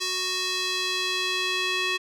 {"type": "tone with band-pass filter sweep", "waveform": "square", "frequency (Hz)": 370, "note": "F#4", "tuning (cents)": 0, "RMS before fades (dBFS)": -27, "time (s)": [0, 1.98], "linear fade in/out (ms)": 20, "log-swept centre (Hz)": [4800, 2900], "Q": 1.7, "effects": []}